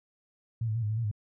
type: tone with pitch steps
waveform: sine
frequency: 114.6 / 108.4 / 116.6 / 105.1 / 109.2 / 116.4 / 104.4 Hz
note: A#2 / A2 / A#2 / G#2 / A2 / A#2 / G#2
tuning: -29 / -25 / +1 / +21 / -13 / -2 / +10 cents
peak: -27 dBFS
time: 0.61-1.114 s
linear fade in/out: 5 ms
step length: 72 ms
effects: none